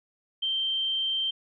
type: tone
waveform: sine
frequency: 3136 Hz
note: G7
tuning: in tune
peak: -25 dBFS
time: 0.42-1.31 s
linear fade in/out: 10 ms
effects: none